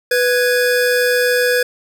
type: tone pair together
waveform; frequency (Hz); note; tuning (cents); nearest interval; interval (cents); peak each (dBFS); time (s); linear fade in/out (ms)
square; 493.9 / 1661.2; B4 / G#6; 0 / 0; octave + major sixth; 2100; -15 / -18; 0.11-1.63; 5
effects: none